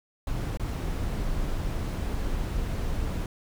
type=noise with dropouts; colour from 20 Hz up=brown; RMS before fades=-29 dBFS; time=0.27-3.26 s; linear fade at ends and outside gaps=2 ms; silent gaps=0.573-0.596 s; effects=none